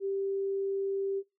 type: tone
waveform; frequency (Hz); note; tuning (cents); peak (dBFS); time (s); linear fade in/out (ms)
sine; 392; G4; 0; -29; 0-1.23; 50
effects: noise-tail reverb RT60 0.2 s tail -17 dB re dry